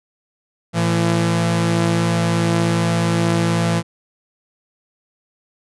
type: tone pair together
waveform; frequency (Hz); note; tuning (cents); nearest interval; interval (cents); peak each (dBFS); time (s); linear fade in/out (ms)
sawtooth; 112.08 / 168.8; A2 / E3; +32 / +41; perfect fifth; 709; -16 / -13; 0.73-3.83; 50
effects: resampled to 24000 Hz